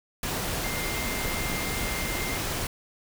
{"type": "tone in noise", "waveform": "sine", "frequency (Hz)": 2100, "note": "C7", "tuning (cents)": 6, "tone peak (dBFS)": -35, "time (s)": [0.64, 2.37], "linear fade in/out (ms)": 2, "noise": "pink", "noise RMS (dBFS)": -30, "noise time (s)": [0.23, 2.67], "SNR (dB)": -8, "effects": []}